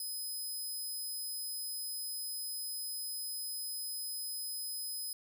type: tone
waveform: 10% pulse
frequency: 5040 Hz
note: D#8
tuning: 21 cents sharp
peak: -32 dBFS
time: 0-5.13 s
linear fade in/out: 2 ms
effects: none